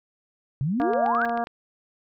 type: exponential sweep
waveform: sine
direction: up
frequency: 126 to 1669 Hz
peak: -22 dBFS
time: 0.61-1.25 s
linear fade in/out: 0 ms
type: harmonic tone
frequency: 234.6 Hz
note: A#3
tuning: 11 cents sharp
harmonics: 1 / 2 / 3 / 4 / 5 / 6 / 7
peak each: -31 / -34 / -25 / -36 / -35 / -40 / -38 dBFS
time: 0.8-1.44 s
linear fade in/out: 0 ms
type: clicks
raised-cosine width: 0.3 ms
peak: -23 dBFS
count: 9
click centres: 0.817 / 0.935 / 1.062 / 1.15 / 1.216 / 1.256 / 1.295 / 1.375 / 1.471 s
effects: none